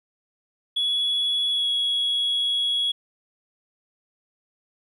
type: tone with pitch glide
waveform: sine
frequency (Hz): 3378 to 3341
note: G#7 to G#7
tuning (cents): +29 to +10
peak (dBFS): -19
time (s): 0.76-2.92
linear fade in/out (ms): 10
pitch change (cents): -19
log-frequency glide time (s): 1.52-1.67
effects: tanh soft clip ceiling -18 dBFS + 10-bit